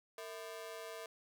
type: ring-modulated tone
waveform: sawtooth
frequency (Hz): 554.4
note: C#5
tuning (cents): 0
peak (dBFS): -38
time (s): 0.18-1.06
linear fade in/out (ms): 2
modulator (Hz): 97.2
effects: none